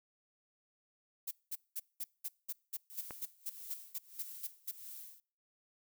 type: noise bursts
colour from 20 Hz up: violet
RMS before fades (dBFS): -39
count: 15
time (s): 1.27-4.715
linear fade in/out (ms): 10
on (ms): 43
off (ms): 200
type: noise with tremolo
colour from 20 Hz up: violet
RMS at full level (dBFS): -48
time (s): 2.9-5.2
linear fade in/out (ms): 0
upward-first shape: sine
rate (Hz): 1.6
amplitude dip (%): 90
type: click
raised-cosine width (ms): 0.5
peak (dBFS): -29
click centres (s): 3.108
effects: noise-tail reverb RT60 0.5 s tail -26 dB re dry